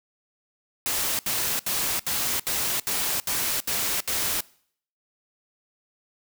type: noise bursts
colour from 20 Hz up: white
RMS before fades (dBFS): -26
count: 9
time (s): 0.86-4.406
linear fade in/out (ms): 0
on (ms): 330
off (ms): 72
effects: noise-tail reverb RT60 0.6 s tail -23 dB re dry